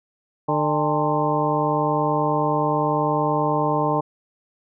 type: harmonic tone with a mistuned harmonic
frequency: 150 Hz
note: D3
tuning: 37 cents sharp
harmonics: 1 / 2 / 3 / 4 / 5 / 6 / 7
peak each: -26 / -26 / -26 / -26 / -26 / -26 / -26 dBFS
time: 0.48-4.01 s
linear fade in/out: 10 ms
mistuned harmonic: 5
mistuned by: +110 cents
effects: none